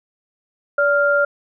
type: tone pair together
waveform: sine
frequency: 575.9 / 1396.9 Hz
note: D5 / F6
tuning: -34 / 0 cents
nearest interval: octave + minor third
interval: 1534 cents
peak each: -16 dBFS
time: 0.78-1.25 s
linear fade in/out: 5 ms
effects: none